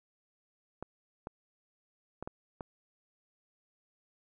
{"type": "clicks", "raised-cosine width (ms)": 1, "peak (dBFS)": -25, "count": 5, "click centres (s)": [0.826, 1.271, 2.226, 2.275, 2.608], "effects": []}